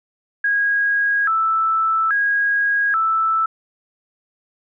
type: tone with vibrato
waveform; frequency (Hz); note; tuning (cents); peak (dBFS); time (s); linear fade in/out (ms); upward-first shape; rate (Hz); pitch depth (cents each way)
sine; 1472; F#6; -9; -15; 0.44-3.46; 5; square; 0.6; 190
effects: none